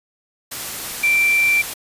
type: tone in noise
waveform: sine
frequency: 2349 Hz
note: D7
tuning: in tune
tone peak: -13 dBFS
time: 1.03-1.62 s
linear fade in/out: 10 ms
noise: white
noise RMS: -28 dBFS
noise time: 0.51-1.74 s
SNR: +12 dB
effects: resampled to 32000 Hz